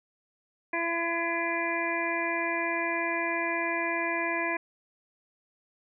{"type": "harmonic tone with a mistuned harmonic", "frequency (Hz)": 336.8, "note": "E4", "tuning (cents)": 37, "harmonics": [1, 2, 3, 5, 6, 7], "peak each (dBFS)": [-34, -34, -34, -34, -34, -34], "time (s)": [0.73, 4.57], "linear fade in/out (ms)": 5, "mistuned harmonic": 7, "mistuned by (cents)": 23, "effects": []}